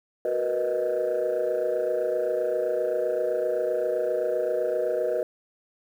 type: chord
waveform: sine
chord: B major seventh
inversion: second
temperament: equal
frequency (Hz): 370 / 466.2 / 493.9 / 622.3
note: F#4 / A#4 / B4 / D#5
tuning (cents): 0 / 0 / 0 / 0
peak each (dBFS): -30 / -29 / -26 / -26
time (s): 0.25-5.23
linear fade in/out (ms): 2
effects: tanh soft clip ceiling -18 dBFS + 9-bit